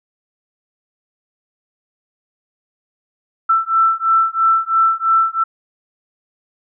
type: beating tone pair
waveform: sine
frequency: 1331 / 1334 Hz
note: E6 / E6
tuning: +16 / +20 cents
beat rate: 3 Hz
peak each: -15 dBFS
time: 3.49-5.44 s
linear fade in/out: 10 ms
effects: none